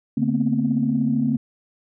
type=tone cluster; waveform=sine; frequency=144 / 225.7 / 242.5 / 258.8 Hz; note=D3 / A3 / B3 / C4; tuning=-34 / +44 / -31 / -19 cents; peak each=-25 / -21 / -25 / -23 dBFS; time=0.17-1.37 s; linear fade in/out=5 ms; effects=tanh soft clip ceiling -8 dBFS